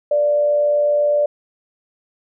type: tone with frequency modulation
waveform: sine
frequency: 587.3 Hz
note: D5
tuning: in tune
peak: -13 dBFS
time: 0.11-1.26 s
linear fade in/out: 5 ms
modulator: 108 Hz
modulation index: 0.22
effects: none